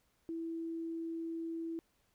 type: tone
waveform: sine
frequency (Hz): 329.6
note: E4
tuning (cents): 0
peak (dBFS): -37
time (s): 0.29-1.79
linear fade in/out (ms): 0
effects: pink hiss -75 dBFS RMS until 2.14 s